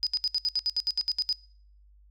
sine tone bursts, 4978 Hz, D#8, in tune, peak -23 dBFS, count 13, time 0.03-1.327 s, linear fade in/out 0 ms, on 37 ms, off 68 ms, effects noise-tail reverb RT60 0.6 s tail -24 dB re dry + added 50 Hz sine -54 dBFS peak until 2.1 s

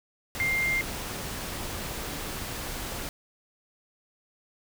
sine tone in noise, 2100 Hz, C7, 6 cents sharp, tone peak -24 dBFS, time 0.4-0.81 s, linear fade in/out 0 ms, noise pink, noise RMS -35 dBFS, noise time 0.35-3.09 s, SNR +8 dB, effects none

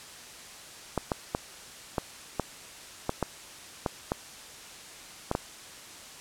clicks, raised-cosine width 1 ms, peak -12 dBFS, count 11, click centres 0.977 / 1.118 / 1.349 / 1.982 / 2.397 / 3.094 / 3.227 / 3.862 / 4.119 / 5.314 / 5.351 s, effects white hiss -46 dBFS RMS until 6.2 s + low-pass 9000 Hz 12 dB/octave

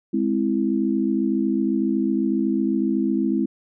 sine chord, Ab augmented, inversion none, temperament equal, 207.7 / 261.6 / 329.6 Hz, Ab3 / C4 / E4, 0 / 0 / 0 cents, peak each -23 / -23 / -23 dBFS, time 0.13-3.46 s, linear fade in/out 10 ms, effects none

